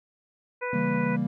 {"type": "harmonic tone", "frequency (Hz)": 493.9, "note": "B4", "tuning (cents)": 0, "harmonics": [1, 2, 3, 4, 5], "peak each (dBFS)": [-31, -34, -36, -37, -38], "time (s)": [0.61, 1.17], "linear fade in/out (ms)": 20}
{"type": "chord", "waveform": "triangle", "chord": "C# diminished seventh", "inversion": "none", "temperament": "equal with one note detuned", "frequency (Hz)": [138.59, 164.81, 197.25, 233.1], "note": ["C#3", "E3", "G3", "Bb3"], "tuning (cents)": [0, 0, 11, 0], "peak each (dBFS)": [-31, -29, -27, -26], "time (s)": [0.73, 1.27], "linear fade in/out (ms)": 5}
{"effects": []}